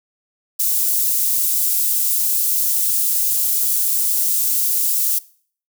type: high-pass noise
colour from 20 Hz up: white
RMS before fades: -18 dBFS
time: 0.59-5.19 s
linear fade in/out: 10 ms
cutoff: 8900 Hz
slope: 12 dB/octave
effects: noise-tail reverb RT60 0.5 s tail -21 dB re dry